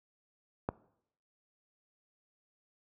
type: click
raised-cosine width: 1 ms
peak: -17 dBFS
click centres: 0.689 s
effects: noise-tail reverb RT60 0.7 s tail -20 dB re dry + high-pass 60 Hz 12 dB/octave